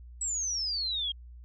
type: exponential sweep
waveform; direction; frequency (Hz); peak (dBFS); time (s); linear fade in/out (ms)
sine; down; 7902 to 3199; -29; 0.21-1.12; 5
effects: added 60 Hz sine -45 dBFS peak until 1.44 s